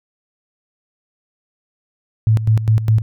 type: tone with tremolo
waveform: sine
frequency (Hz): 110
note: A2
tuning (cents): 0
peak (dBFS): -9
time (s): 2.27-3.02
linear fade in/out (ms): 0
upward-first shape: square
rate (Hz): 4.9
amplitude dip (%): 70
effects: none